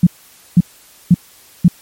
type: tone bursts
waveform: sine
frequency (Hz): 175.2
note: F3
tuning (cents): +6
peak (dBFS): -3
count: 4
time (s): 0.03-1.682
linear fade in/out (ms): 5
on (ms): 38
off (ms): 500
effects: white hiss -45 dBFS RMS until 1.81 s + MP3 64 kbps